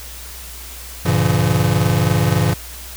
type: chord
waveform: square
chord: G diminished seventh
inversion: none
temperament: just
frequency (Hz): 98 / 117.6 / 141.12 / 169.34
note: G2 / Bb2 / Db3 / Fb3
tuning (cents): 0 / +16 / +31 / +47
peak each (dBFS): -20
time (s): 1.05-2.54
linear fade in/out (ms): 10
effects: added 60 Hz sine -35 dBFS peak until 2.96 s + white hiss -35 dBFS RMS until 2.96 s